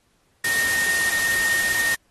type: tone in noise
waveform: sine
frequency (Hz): 1844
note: A#6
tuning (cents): -19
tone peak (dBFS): -20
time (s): 0.44-1.95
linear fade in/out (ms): 5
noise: white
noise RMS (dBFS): -26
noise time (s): 0.44-1.95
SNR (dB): +3
effects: pink hiss -65 dBFS RMS until 2.1 s + AAC 32 kbps